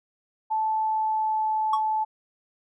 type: tone with pitch glide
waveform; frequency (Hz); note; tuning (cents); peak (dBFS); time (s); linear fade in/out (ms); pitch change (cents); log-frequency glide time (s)
sine; 874 to 868.5; A5 to A5; -12 to -23; -22; 0.5-2.05; 20; -11; 0.72-1.47
type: tone with exponential decay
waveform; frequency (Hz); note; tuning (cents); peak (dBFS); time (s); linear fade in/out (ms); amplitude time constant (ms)
triangle; 1108.7; C#6; 0; -16; 1.73-1.83; 5; 20
effects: none

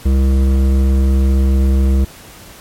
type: tone with hard clipping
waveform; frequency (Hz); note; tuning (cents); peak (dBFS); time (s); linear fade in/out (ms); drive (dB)
sine; 66.7; C2; +34; -11; 0.05-2.05; 10; 12
effects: pink hiss -38 dBFS RMS until 2.6 s + MP3 64 kbps

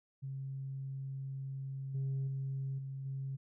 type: tone with level steps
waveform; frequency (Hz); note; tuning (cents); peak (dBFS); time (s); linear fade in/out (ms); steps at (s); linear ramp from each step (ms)
sine; 135.2; C#3; -43; -38 / -31 / -34 / -39 / -36; 0.22-3.37; 20; 1.94 / 2.27 / 2.78 / 3.05; 10
effects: tanh soft clip ceiling -31 dBFS

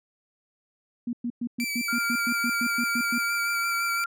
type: tone bursts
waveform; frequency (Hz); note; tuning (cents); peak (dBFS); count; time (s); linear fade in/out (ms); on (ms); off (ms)
sine; 239.3; A#3; +46; -26; 13; 1.07-3.183; 5; 61; 110
type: tone with vibrato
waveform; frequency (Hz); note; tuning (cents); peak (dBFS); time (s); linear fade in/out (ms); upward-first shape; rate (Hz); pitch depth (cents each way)
sawtooth; 2315; D7; -25; -25; 1.6-4.04; 0; sine; 5.9; 22
type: tone with pitch glide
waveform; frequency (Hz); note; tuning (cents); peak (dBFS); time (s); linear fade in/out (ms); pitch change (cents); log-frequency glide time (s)
sine; 1400 to 1385.5; F6 to F6; +4 to -14; -26; 1.88-4.06; 5; -18; 3.53-3.63
effects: none

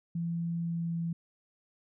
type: tone with pitch glide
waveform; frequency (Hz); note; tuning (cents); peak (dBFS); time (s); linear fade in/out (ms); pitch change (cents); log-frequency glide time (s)
sine; 168.7 to 167.63; E3 to E3; +40 to +29; -30; 0.15-1.13; 5; -11; 0.59-0.95
effects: none

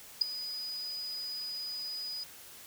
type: tone with ADSR envelope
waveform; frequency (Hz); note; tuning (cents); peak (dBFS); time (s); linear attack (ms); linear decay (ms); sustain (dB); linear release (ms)
sine; 4958; D#8; -7; -18; 0.21-2.24; 8; 6; -18; 9
effects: white hiss -51 dBFS RMS until 2.66 s

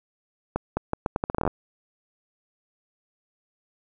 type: accelerating click train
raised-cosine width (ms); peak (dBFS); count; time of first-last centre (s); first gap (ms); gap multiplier
1; -10; 14; 0.56-1.477; 210; 0.78
effects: none

